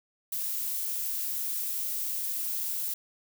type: noise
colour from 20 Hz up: violet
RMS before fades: -32 dBFS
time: 0.32-2.94 s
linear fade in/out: 5 ms
effects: none